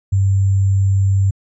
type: tone with sample-and-hold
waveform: sine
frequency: 97.3 Hz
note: G2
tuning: 12 cents flat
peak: -11 dBFS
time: 0.12-1.31 s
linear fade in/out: 10 ms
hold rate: 7350 Hz
effects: resampled to 22050 Hz